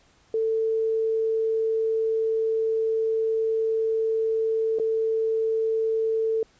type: tone with dropouts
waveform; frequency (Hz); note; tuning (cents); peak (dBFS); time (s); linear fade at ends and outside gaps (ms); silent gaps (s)
sine; 445.1; A4; +20; -21; 0.34-6.43; 2; 4.787-4.797
effects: pink hiss -60 dBFS RMS until 6.59 s + resampled to 16000 Hz